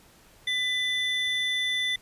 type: tone pair together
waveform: triangle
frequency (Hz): 2000 / 3519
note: B6 / A7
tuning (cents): +21 / 0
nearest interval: minor seventh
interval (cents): 979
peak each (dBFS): -26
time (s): 0.47-1.96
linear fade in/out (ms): 5
effects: pink hiss -56 dBFS RMS until 2.01 s + resampled to 32000 Hz